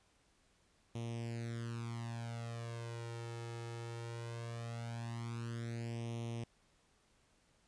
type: tone with flanger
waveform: sawtooth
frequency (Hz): 116.6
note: A#2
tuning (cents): +1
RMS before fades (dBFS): -43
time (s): 0.95-6.44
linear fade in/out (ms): 5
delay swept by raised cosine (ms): 0.32 to 2.32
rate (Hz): 0.19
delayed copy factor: +0.85
effects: pink hiss -72 dBFS RMS until 7.67 s + resampled to 22050 Hz